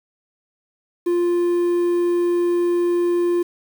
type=tone with quantisation; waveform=triangle; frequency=349.2 Hz; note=F4; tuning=in tune; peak=-14 dBFS; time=1.06-3.43 s; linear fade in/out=10 ms; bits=7; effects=none